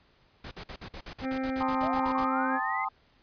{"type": "noise bursts", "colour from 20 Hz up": "pink", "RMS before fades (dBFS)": -41, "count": 15, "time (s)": [0.44, 2.249], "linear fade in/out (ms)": 5, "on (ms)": 73, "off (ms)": 51}
{"type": "harmonic tone", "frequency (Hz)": 263.1, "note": "C4", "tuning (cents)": 10, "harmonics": [1, 2, 3, 5, 6, 7, 8, 9], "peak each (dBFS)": [-30, -36, -40, -44, -46, -47, -48, -49], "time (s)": [1.21, 2.6], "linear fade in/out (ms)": 50}
{"type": "chord", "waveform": "sine", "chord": "A half-diminished seventh", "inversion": "third", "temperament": "equal", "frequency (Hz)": [784, 880, 1046.5, 1244.5], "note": ["G5", "A5", "C6", "Eb6"], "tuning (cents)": [0, 0, 0, 0], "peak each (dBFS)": -34, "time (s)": [1.6, 2.89], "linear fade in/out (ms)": 10}
{"type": "linear sweep", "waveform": "sine", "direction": "up", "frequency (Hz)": [589, 2100], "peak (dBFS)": -33, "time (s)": [1.82, 2.85], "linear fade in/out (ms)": 10}
{"effects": ["pink hiss -64 dBFS RMS until 3.22 s", "resampled to 11025 Hz"]}